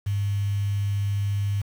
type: tone with quantisation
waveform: sine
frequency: 100.8 Hz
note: G2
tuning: 49 cents sharp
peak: -22 dBFS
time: 0.06-1.62 s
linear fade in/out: 10 ms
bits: 7
effects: none